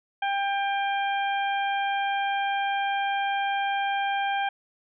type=harmonic tone; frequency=795 Hz; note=G5; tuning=24 cents sharp; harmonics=1 / 2 / 3 / 4; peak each=-25 / -31 / -35 / -37 dBFS; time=0.22-4.49 s; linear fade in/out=5 ms; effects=none